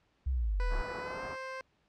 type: linear sweep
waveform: sine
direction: down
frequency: 69.3 to 30.87 Hz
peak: -28 dBFS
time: 0.26-0.82 s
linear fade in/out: 10 ms
type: tone with pitch glide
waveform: 15% pulse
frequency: 495.2 to 524.6 Hz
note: B4 to C5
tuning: +5 to +4 cents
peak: -32 dBFS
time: 0.6-1.61 s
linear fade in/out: 0 ms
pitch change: +99 cents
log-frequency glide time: 0.99-1.22 s
type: low-pass noise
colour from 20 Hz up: white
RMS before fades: -44 dBFS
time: 0.69-1.37 s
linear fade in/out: 50 ms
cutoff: 1300 Hz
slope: 24 dB/octave
effects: pink hiss -72 dBFS RMS until 1.88 s + low-pass 4000 Hz 12 dB/octave